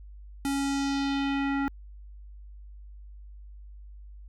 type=tone with low-pass filter sweep; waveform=square; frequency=277.2 Hz; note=C#4; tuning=in tune; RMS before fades=-28 dBFS; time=0.45-1.68 s; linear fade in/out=0 ms; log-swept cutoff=11000 to 1600 Hz; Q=1.8; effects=added 50 Hz sine -43 dBFS peak until 4.28 s